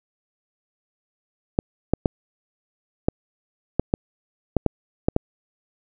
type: clicks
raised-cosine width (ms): 2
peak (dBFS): -4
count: 10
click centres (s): 1.589 / 1.936 / 2.058 / 3.085 / 3.796 / 3.939 / 4.567 / 4.663 / 5.085 / 5.164
effects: none